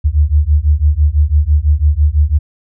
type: beating tone pair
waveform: sine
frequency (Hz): 71.7 / 77.7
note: D2 / D#2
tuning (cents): -41 / -2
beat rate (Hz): 6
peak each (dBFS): -11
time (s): 0.04-2.39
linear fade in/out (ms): 20
effects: none